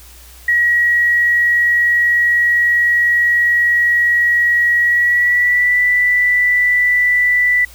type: tone with pitch glide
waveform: sine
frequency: 1910 to 1975.1 Hz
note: A#6 to B6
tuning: +42 to 0 cents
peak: -10 dBFS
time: 0.48-7.65 s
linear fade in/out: 5 ms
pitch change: +58 cents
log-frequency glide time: 4.8-5.8 s
effects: added 60 Hz sine -40 dBFS peak until 7.74 s + white hiss -42 dBFS RMS until 7.74 s